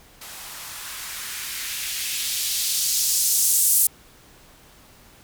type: noise with band-pass filter sweep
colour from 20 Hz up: violet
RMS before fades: -24 dBFS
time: 0.21-3.87 s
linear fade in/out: 5 ms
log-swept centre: 670 to 9600 Hz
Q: 1.2
effects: pink hiss -51 dBFS RMS until 5.23 s